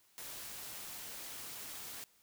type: noise with amplitude modulation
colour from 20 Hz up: white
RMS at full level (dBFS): -45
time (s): 0.18-2.04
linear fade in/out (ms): 0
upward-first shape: sine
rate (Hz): 239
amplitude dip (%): 30
effects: white hiss -69 dBFS RMS until 2.22 s